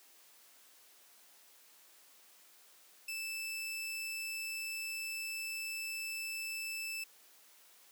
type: tone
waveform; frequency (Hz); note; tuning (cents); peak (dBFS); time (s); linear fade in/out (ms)
sawtooth; 2637; E7; 0; -35; 3.08-7.04; 5
effects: white hiss -62 dBFS RMS until 7.91 s + high-pass 300 Hz 12 dB/octave